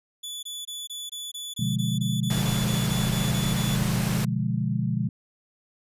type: tone bursts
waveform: sawtooth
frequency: 3456 Hz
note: A7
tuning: 32 cents flat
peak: -30 dBFS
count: 16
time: 0.23-3.76 s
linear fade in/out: 10 ms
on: 200 ms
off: 22 ms
type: chord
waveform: sine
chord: B diminished seventh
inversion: none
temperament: equal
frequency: 123.47 / 146.83 / 174.61 / 207.7 Hz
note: B2 / D3 / F3 / Ab3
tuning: 0 / 0 / 0 / 0 cents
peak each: -27 / -30 / -29 / -29 dBFS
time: 1.59-5.09 s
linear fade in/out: 5 ms
type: noise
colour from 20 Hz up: pink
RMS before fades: -31 dBFS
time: 2.3-4.25 s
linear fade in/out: 5 ms
effects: resampled to 32000 Hz